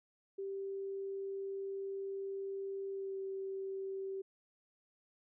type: tone with pitch glide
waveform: sine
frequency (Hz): 391.2 to 386.7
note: G4 to G4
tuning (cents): -4 to -24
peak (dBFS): -38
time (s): 0.38-4.22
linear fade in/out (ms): 10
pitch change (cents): -20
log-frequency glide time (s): 2.91-3.18
effects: none